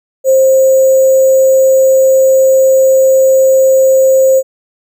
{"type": "tone with sample-and-hold", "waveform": "sine", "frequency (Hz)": 529, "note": "C5", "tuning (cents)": 19, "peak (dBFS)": -4, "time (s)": [0.24, 4.43], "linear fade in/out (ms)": 50, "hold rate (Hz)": 7350, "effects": []}